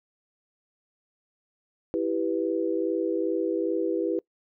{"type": "chord", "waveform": "sine", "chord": "E minor", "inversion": "none", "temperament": "equal", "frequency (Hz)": [329.6, 392, 493.9], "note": ["E4", "G4", "B4"], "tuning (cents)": [0, 0, 0], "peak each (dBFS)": [-27, -29, -29], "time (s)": [1.94, 4.19], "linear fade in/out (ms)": 0, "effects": ["noise-tail reverb RT60 0.1 s tail -23 dB re dry"]}